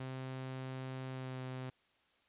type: tone with pitch glide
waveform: sawtooth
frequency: 130.81 to 129.16 Hz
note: C3 to C3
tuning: 0 to -22 cents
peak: -37 dBFS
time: 0-1.7 s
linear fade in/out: 5 ms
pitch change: -22 cents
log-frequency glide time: 1.1-1.39 s
effects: white hiss -72 dBFS RMS until 2.28 s + resampled to 8000 Hz